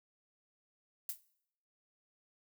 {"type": "noise with exponential decay", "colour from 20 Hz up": "violet", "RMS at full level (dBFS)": -34, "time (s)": [1.09, 1.21], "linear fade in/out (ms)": 2, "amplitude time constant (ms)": 24, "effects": ["noise-tail reverb RT60 0.7 s tail -20 dB re dry"]}